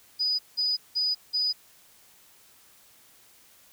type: tone bursts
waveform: sine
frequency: 4960 Hz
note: D#8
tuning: 6 cents flat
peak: -23 dBFS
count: 4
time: 0.19-1.53 s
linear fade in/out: 20 ms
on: 200 ms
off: 180 ms
effects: white hiss -57 dBFS RMS until 3.72 s